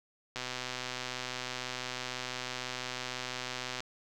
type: click train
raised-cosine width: 0.2 ms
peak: -19 dBFS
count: 435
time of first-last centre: 0.36-3.804 s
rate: 126 Hz
effects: none